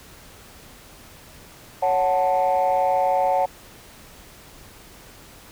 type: chord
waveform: sine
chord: F# minor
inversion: second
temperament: equal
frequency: 554.4 / 740 / 880 Hz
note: C#5 / F#5 / A5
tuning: 0 / 0 / 0 cents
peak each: -21 / -19 / -22 dBFS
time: 1.82-3.46 s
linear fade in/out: 10 ms
effects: tanh soft clip ceiling -12 dBFS + pink hiss -46 dBFS RMS until 5.51 s